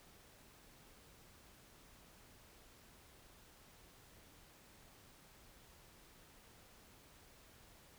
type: silence
effects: pink hiss -63 dBFS RMS until 7.98 s